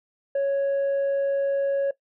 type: tone with tanh clipping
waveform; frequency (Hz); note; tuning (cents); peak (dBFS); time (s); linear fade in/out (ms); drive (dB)
sine; 554.4; C#5; 0; -21; 0.35-1.91; 5; 2
effects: noise-tail reverb RT60 0.1 s tail -18 dB re dry